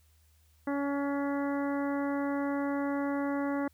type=harmonic tone; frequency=281.9 Hz; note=C#4; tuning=29 cents sharp; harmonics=1 / 2 / 3 / 4 / 5 / 6 / 7; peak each=-30 / -36 / -40 / -42 / -44 / -46 / -47 dBFS; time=0.67-3.68 s; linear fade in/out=5 ms; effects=added 77 Hz sine -62 dBFS peak until 3.73 s + white hiss -70 dBFS RMS until 3.73 s